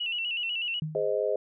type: tone with vibrato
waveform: sine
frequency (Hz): 2806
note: F7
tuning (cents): +8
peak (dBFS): -28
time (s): 0-0.8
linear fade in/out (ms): 10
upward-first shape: square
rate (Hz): 8.1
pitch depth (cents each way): 66
type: tone with exponential decay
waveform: sine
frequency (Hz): 155.4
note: D#3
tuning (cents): -2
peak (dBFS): -26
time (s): 0.82-1.19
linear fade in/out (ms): 2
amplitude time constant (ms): 79
type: chord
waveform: sine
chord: Ab major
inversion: none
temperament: just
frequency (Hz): 415.3 / 519.1 / 623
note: Ab4 / C5 / Eb5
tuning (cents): 0 / -14 / +2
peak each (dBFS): -29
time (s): 0.95-1.36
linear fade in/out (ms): 2
effects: none